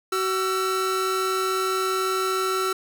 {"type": "tone pair together", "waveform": "45% pulse", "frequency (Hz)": [377.2, 1339], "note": ["F#4", "E6"], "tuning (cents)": [33, 27], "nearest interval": "octave + minor seventh", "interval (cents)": 2194, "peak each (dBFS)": -25, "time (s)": [0.12, 2.73], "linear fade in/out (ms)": 5, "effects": []}